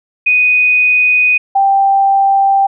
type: tone pair in turn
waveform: sine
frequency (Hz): 2489 / 785.7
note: D#7 / G5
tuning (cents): 0 / +4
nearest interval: octave + minor sixth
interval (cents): 1996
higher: first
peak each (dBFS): -7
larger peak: neither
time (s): 0.26-1.38 / 1.55-2.67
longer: neither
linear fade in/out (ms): 10
effects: none